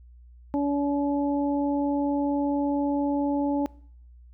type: harmonic tone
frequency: 285.2 Hz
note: C#4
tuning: 49 cents sharp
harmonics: 1 / 2 / 3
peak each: -23 / -31 / -32 dBFS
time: 0.54-3.66 s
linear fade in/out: 0 ms
effects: noise-tail reverb RT60 0.6 s tail -23 dB re dry + added 60 Hz sine -47 dBFS peak until 4.33 s